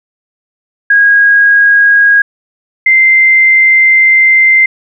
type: tone pair in turn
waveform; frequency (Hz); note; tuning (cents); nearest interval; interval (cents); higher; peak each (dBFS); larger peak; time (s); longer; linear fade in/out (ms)
sine; 1641 / 2083; G#6 / C7; -21 / -8; major third; 413; second; -3; neither; 0.9-2.22 / 2.86-4.66; second; 5
effects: none